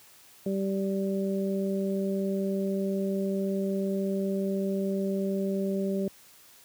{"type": "harmonic tone", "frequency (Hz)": 194.6, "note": "G3", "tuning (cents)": -12, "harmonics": [1, 2, 3], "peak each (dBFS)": [-28, -31, -35], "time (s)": [0.46, 6.08], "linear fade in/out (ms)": 2, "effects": ["white hiss -55 dBFS RMS until 6.64 s", "high-pass 60 Hz 12 dB/octave"]}